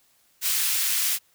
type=high-pass noise; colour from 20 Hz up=white; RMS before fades=-24 dBFS; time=0.41-1.19 s; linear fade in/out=50 ms; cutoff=1900 Hz; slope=12 dB/octave; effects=white hiss -63 dBFS RMS until 1.34 s